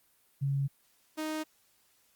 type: tone pair in turn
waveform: sine / sawtooth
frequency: 138.59 / 311.1 Hz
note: C#3 / D#4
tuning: 0 / 0 cents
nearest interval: octave + major second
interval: 1400 cents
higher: second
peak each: -27 / -29 dBFS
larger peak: first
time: 0.41-0.68 / 1.17-1.44 s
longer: neither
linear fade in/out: 20 ms
effects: white hiss -68 dBFS RMS until 2.15 s + Opus 32 kbps